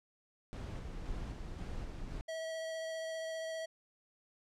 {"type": "noise with tremolo", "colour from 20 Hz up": "brown", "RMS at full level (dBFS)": -41, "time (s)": [0.53, 2.21], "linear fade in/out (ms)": 0, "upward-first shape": "square", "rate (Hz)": 1.9, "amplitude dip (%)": 25}
{"type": "tone with vibrato", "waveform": "square", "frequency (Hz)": 646, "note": "E5", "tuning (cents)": -35, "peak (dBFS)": -39, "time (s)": [2.28, 3.66], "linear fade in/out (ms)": 10, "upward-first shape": "sine", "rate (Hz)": 15, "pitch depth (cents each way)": 10}
{"effects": ["low-pass 8000 Hz 12 dB/octave"]}